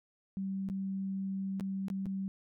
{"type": "tone with dropouts", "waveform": "sine", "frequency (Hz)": 193.2, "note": "G3", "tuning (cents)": -25, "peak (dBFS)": -33, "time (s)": [0.37, 2.28], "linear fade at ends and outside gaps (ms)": 0, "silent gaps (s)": [[0.688, 0.699], [1.598, 1.608], [1.883, 1.901], [2.057, 2.065]], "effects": []}